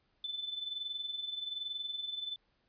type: tone with amplitude modulation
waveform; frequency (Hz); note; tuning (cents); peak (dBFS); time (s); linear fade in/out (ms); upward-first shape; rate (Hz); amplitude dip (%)
sine; 3515; A7; -2; -34; 0.24-2.36; 2; sine; 21.2; 65
effects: pink hiss -75 dBFS RMS until 2.68 s + resampled to 11025 Hz